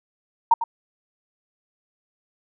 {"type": "tone with echo", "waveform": "sine", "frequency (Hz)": 925, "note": "A#5", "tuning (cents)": -14, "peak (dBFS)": -10, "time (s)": [0.51, 0.54], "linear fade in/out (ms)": 5, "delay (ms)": 100, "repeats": 1, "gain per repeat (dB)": -12, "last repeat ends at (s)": 0.64, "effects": []}